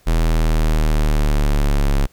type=exponential sweep; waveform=square; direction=down; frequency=41.2 to 34.65 Hz; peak=-14 dBFS; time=0.06-2.07 s; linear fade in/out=20 ms; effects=pink hiss -55 dBFS RMS until 2.12 s